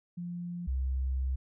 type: tone pair in turn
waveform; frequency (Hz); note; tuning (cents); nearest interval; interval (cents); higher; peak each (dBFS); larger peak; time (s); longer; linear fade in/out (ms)
sine; 174.61 / 65.4; F3 / C2; 0 / 0; octave + perfect fourth; 1700; first; -35 / -28; second; 0.17-0.67 / 0.67-1.36; second; 10
effects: none